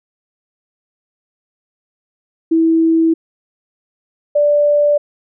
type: tone pair in turn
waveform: sine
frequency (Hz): 326.2 / 586.3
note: E4 / D5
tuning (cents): -18 / -3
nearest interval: minor seventh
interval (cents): 1015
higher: second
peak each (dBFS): -9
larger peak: neither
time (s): 2.51-3.14 / 4.35-4.98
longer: neither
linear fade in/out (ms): 10
effects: none